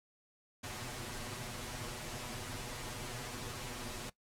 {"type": "noise with comb filter", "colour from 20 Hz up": "pink", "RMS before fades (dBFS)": -43, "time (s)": [0.63, 4.1], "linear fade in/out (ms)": 10, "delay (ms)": 8.2, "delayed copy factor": 1, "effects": ["noise-tail reverb RT60 0.1 s tail -18 dB re dry", "low-pass 11000 Hz 12 dB/octave"]}